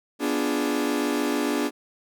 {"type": "chord", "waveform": "40% pulse", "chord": "B diminished seventh", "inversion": "none", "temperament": "equal", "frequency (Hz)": [246.9, 293.7, 349.2, 415.3], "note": ["B3", "D4", "F4", "Ab4"], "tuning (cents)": [0, 0, 0, 0], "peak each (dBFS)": [-28, -25, -31, -29], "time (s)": [0.19, 1.71], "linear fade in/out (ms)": 50, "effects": []}